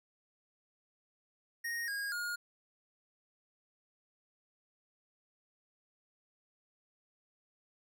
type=tone with pitch steps; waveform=square; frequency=1864.7 / 1632.7 / 1429.6 Hz; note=A#6 / G#6 / F6; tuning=0 / -30 / +40 cents; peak=-36 dBFS; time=1.64-2.36 s; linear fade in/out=10 ms; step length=240 ms; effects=none